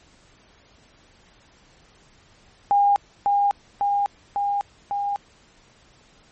sine tone with echo, 809 Hz, G#5, 46 cents flat, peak -14 dBFS, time 2.71-2.96 s, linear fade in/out 0 ms, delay 550 ms, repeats 4, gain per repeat -2 dB, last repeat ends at 5.16 s, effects pink hiss -55 dBFS RMS until 6.31 s + MP3 32 kbps

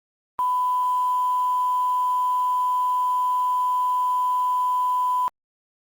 sine tone with quantisation, 999 Hz, B5, 20 cents sharp, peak -19 dBFS, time 0.39-5.28 s, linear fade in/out 0 ms, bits 7, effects Opus 24 kbps

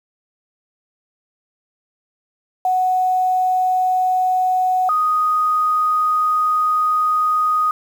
sine tone pair in turn, 740 / 1244.5 Hz, F#5 / D#6, 0 / 0 cents, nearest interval major sixth, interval 900 cents, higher second, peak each -14 dBFS, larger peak neither, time 2.65-4.89 / 4.89-7.71 s, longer second, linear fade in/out 2 ms, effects 7-bit

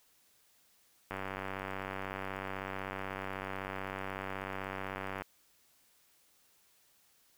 click train, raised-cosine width 0.5 ms, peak -23 dBFS, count 396, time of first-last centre 1.11-5.22 s, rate 96.1 Hz, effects white hiss -68 dBFS RMS until 7.37 s

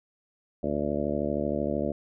harmonic tone, 73 Hz, D2, 10 cents flat, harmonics 1 / 2 / 3 / 4 / 5 / 6 / 7 / 8 / 9, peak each -38 / -38 / -32 / -33 / -34 / -38 / -35 / -32 / -38 dBFS, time 0.63-1.92 s, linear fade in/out 5 ms, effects none

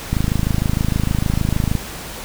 click train, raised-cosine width 5 ms, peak -5 dBFS, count 44, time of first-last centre 0.13-1.753 s, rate 26.5 Hz, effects pink hiss -31 dBFS RMS until 2.24 s

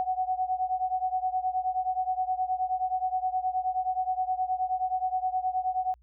sine beating tone pair, 740 / 749.5 Hz, F#5 / F#5, 0 / +22 cents, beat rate 9.5 Hz, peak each -28 / -30 dBFS, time 0-5.94 s, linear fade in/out 0 ms, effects added 59 Hz sine -57 dBFS peak until 6.02 s

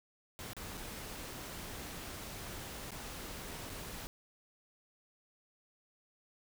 pink noise with dropouts, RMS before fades -45 dBFS, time 0.39-4.07 s, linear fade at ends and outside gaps 0 ms, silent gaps 0.533-0.566 / 0.772-0.776 / 2.907-2.917 / 3.696-3.7 s, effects none

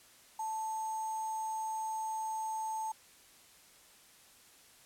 sine tone with sample-and-hold, 880 Hz, A5, in tune, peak -34 dBFS, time 0.39-2.92 s, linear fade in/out 5 ms, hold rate 7350 Hz, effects white hiss -60 dBFS RMS until 4.85 s + low-pass 12000 Hz 12 dB/octave

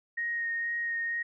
sine tone with vibrato, 1864.7 Hz, A#6, in tune, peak -29 dBFS, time 0.17-1.23 s, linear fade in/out 10 ms, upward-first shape sine, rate 2.1 Hz, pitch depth 12 cents each way, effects none

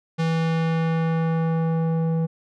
square tone with low-pass filter sweep, 163.3 Hz, E3, 16 cents flat, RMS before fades -22 dBFS, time 0.18-2.27 s, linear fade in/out 20 ms, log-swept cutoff 4900 to 530 Hz, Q 0.77, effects none

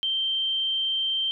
sine tone, 3136 Hz, G7, in tune, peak -23 dBFS, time 0.03-1.31 s, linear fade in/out 0 ms, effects none

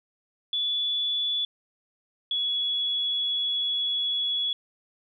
sine tone pair in turn, 3440 / 3377 Hz, A7 / G#7, -40 / +28 cents, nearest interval unison, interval 32 cents, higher first, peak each -24 dBFS, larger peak neither, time 0.53-1.45 / 2.31-4.53 s, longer second, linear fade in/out 2 ms, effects none

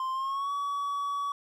triangle tone with pitch glide, 1046.5 to 1134.6 Hz, C6 to C#6, 0 to +40 cents, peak -27 dBFS, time 0-1.32 s, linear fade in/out 2 ms, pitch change +140 cents, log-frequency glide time 0.12-0.52 s, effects none

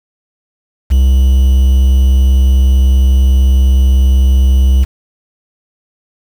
triangle tone with quantisation, 65.41 Hz, C2, in tune, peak -3 dBFS, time 0.9-4.85 s, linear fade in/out 20 ms, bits 5, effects none

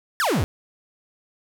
45% pulse exponential sweep, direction down, 1864.7 to 70.6 Hz, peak -19 dBFS, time 0.2-0.44 s, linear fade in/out 0 ms, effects none

